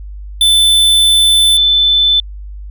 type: tone pair in turn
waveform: square / sine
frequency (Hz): 3520 / 3520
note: A7 / A7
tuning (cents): 0 / 0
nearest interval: unison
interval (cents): 0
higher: neither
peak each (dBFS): -7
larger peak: neither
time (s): 0.41-1.57 / 1.57-2.2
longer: first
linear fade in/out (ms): 2
effects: added 50 Hz sine -25 dBFS peak until 2.7 s

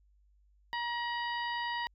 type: harmonic tone with a mistuned harmonic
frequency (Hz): 950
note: A#5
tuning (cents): +33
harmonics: 1 / 2 / 3 / 4 / 5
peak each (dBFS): -35 / -37 / -43 / -47 / -48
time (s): 0.73-1.87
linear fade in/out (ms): 0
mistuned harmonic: 3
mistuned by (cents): +57
effects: added 50 Hz sine -63 dBFS peak until 1.94 s

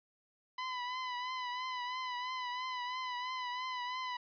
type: tone with vibrato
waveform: sawtooth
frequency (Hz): 1004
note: B5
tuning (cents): +28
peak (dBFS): -33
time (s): 0.58-4.17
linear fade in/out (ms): 5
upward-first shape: triangle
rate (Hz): 3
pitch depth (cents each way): 54
effects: resampled to 11025 Hz

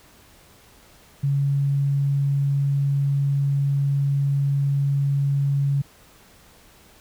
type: tone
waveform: sine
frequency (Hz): 140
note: C#3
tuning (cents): +18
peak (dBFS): -18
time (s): 1.23-5.82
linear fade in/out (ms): 10
effects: pink hiss -52 dBFS RMS until 7 s

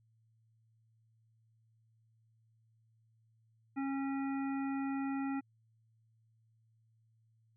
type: harmonic tone with a mistuned harmonic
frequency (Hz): 272.7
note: C#4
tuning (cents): -28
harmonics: 1 / 3 / 5 / 7 / 9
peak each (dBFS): -34 / -44 / -48 / -51 / -53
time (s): 3.76-5.41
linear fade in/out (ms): 20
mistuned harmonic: 7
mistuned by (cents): +24
effects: added 112 Hz sine -68 dBFS peak until 7.56 s

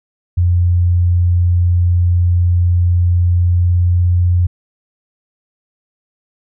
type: tone with pitch glide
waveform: sine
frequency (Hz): 88 to 88.56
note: F2 to F2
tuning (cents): +14 to +25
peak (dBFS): -9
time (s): 0.37-4.47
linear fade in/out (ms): 10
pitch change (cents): +11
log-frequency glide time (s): 3.33-4.25
effects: none

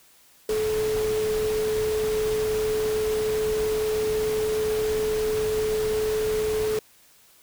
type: tone in noise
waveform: sine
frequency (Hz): 431.4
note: A4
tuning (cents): -34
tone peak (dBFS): -22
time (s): 0.49-6.79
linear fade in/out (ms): 2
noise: pink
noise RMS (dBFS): -34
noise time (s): 0.49-6.79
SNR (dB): +9
effects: white hiss -56 dBFS RMS until 7.42 s

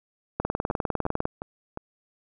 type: two click trains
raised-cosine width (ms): 1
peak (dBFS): -19 / -11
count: 4 / 18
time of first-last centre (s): 0.71-1.774 / 0.4-1.254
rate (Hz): 2.82 / 19.9
effects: none

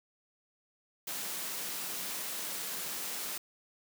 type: high-pass noise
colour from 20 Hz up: white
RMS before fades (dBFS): -38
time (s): 1.07-3.38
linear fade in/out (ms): 5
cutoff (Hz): 140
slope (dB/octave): 48
effects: none

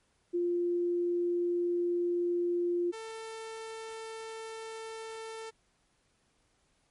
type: tone pair in turn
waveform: sine / sawtooth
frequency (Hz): 349.2 / 446.2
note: F4 / A4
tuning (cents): 0 / +24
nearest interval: major third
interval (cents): 424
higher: second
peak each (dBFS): -27 / -36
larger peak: first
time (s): 0.33-2.92 / 2.92-5.51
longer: neither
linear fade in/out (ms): 20
effects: pink hiss -72 dBFS RMS until 6.9 s + MP3 48 kbps

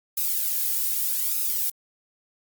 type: noise with flanger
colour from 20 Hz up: violet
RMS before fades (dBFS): -25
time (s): 0.17-1.7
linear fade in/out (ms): 5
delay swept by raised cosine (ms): 0.77 to 2.07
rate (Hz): 0.82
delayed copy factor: +0.55
effects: Opus 48 kbps

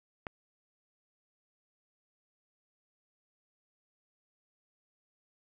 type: click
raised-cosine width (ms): 0.5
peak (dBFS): -22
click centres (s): 0.268
effects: none

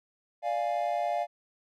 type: chord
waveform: triangle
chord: D diminished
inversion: none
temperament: equal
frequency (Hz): 587.3 / 698.5 / 830.6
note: D5 / F5 / Ab5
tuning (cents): 0 / 0 / 0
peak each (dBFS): -31 / -27 / -33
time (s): 0.42-1.27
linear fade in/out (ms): 50
effects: none

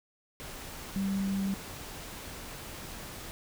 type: tone in noise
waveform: sine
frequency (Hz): 195.1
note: G3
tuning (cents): -8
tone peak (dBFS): -28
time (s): 0.96-1.54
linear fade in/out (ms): 0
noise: pink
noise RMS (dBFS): -43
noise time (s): 0.4-3.31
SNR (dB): +12
effects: none

